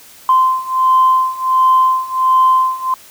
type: beating tone pair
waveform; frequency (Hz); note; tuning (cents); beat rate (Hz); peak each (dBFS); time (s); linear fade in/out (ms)
sine; 1036 / 1037.4; C6 / C6; -17 / -15; 1.4; -13 / -11; 0.29-2.94; 2
effects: tanh soft clip ceiling -2 dBFS + white hiss -41 dBFS RMS until 3.1 s